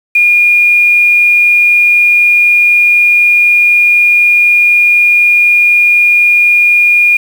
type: tone with quantisation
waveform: sine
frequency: 2428 Hz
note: D#7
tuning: 43 cents flat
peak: -4 dBFS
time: 0.15-7.17 s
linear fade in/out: 5 ms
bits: 5
effects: none